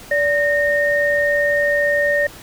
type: tone pair together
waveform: sine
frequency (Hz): 580 / 1841.4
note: D5 / A#6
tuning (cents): -22 / -22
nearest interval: octave + minor sixth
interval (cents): 2000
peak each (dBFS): -17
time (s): 0.11-2.27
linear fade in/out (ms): 5
effects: pink hiss -39 dBFS RMS until 2.42 s